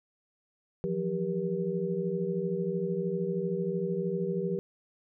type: tone cluster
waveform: sine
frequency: 167.4 / 180.4 / 393.9 / 476.9 Hz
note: E3 / F#3 / G4 / A#4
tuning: +27 / -44 / +8 / +39 cents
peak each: -36 / -33 / -32 / -35 dBFS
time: 0.84-4.59 s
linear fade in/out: 0 ms
effects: none